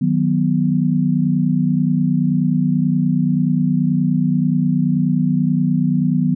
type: chord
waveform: sine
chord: B major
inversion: first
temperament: equal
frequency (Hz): 155.56 / 185 / 246.9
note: D#3 / F#3 / B3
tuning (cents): 0 / 0 / 0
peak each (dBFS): -18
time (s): 0.01-6.35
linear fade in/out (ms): 10
effects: none